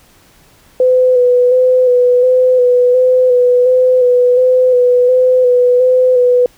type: tone with vibrato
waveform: sine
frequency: 501 Hz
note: B4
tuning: 25 cents sharp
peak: -6 dBFS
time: 0.8-6.46 s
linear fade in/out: 2 ms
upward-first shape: square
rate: 1.4 Hz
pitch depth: 24 cents each way
effects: pink hiss -47 dBFS RMS until 6.57 s